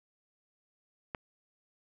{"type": "click", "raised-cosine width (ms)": 0.5, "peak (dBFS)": -21, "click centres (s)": 1.148, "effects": []}